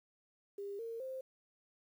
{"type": "tone with pitch steps", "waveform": "sine", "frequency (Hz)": [401.4, 458.4, 523.6], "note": ["G4", "A#4", "C5"], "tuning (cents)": [41, -29, 1], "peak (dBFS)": -40, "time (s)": [0.58, 1.21], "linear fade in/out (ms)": 5, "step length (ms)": 210, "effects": ["11-bit"]}